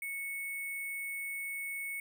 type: tone with sample-and-hold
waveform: sine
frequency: 2211 Hz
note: C#7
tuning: 5 cents flat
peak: -36 dBFS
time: 0.02-2 s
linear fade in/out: 2 ms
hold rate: 11025 Hz
effects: none